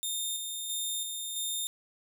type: tone with tremolo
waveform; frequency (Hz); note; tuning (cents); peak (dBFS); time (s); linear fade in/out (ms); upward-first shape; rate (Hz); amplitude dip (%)
15% pulse; 3639; A#7; -42; -24; 0.03-1.67; 0; square; 1.5; 35
effects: none